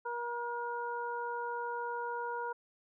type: harmonic tone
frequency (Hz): 476.6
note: A#4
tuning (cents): +38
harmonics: 1 / 2 / 3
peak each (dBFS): -40 / -37 / -42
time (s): 0.05-2.53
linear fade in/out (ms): 10
effects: none